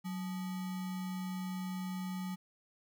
sine tone with sample-and-hold, 185 Hz, F#3, in tune, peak -36 dBFS, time 0.04-2.36 s, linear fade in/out 20 ms, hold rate 1050 Hz, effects none

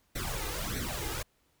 pink noise with flanger, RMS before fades -35 dBFS, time 0.15-1.23 s, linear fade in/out 10 ms, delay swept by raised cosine 0.5 to 2.5 ms, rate 1.6 Hz, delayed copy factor +0.8, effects pink hiss -71 dBFS RMS until 1.6 s

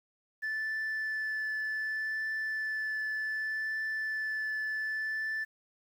sine tone with vibrato, 1749 Hz, A6, 11 cents flat, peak -29 dBFS, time 0.42-5.45 s, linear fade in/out 20 ms, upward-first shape triangle, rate 0.66 Hz, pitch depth 10 cents each way, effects tanh soft clip ceiling -30 dBFS + 10-bit

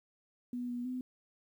sine tone with pitch steps, 245.5 / 242.9 / 253.3 Hz, B3 / B3 / B3, -10 / -29 / +44 cents, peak -35 dBFS, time 0.53-1.01 s, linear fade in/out 2 ms, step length 160 ms, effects 11-bit

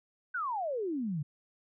sine exponential sweep, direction down, 1548 to 137.8 Hz, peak -31 dBFS, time 0.34-1.23 s, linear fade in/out 10 ms, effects none

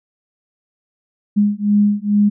sine beating tone pair, 205 / 207.3 Hz, G#3 / G#3, -22 / -3 cents, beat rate 2.3 Hz, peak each -15 dBFS, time 1.36-2.3 s, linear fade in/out 20 ms, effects none

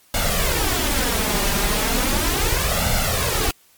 pink noise with flanger, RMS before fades -20 dBFS, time 0.14-3.51 s, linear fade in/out 2 ms, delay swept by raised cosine 1.4 to 5 ms, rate 0.36 Hz, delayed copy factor +0.7, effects white hiss -55 dBFS RMS until 3.77 s + MP3 96 kbps

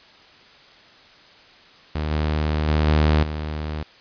sawtooth tone with level steps, 76.5 Hz, D#2, 29 cents flat, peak -19 / -16 / -13 / -11 / -22 dBFS, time 1.95-3.83 s, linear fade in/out 5 ms, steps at 2.11 / 2.68 / 2.87 / 3.23 s, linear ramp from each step 5 ms, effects white hiss -49 dBFS RMS until 4 s + resampled to 11025 Hz

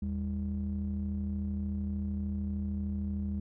triangle ring-modulated tone, 61.7 Hz, B1, 1 cent flat, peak -26 dBFS, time 0.02-3.4 s, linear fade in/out 5 ms, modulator 140 Hz, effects none

